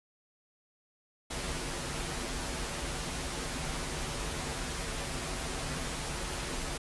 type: noise with comb filter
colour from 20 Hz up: pink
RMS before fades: -36 dBFS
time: 1.3-6.78 s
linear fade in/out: 10 ms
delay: 9.8 ms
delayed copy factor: -0.6
effects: resampled to 24000 Hz